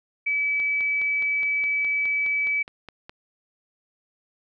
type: tone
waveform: sine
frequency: 2294 Hz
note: D7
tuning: 41 cents flat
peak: -21 dBFS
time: 0.26-2.63 s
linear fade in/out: 10 ms
type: click train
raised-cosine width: 0.3 ms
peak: -24 dBFS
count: 13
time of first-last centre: 0.6-3.095 s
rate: 4.81 Hz
effects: none